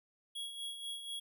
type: tone with tremolo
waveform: square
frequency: 3322 Hz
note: G#7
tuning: in tune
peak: -39 dBFS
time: 0.35-1.2 s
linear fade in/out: 10 ms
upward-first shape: sine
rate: 4.1 Hz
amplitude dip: 55%
effects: none